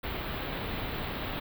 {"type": "band-stop noise", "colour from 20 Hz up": "pink", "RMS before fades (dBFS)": -35, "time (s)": [0.03, 1.4], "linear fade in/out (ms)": 10, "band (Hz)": [4000, 15000], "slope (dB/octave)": 48, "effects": []}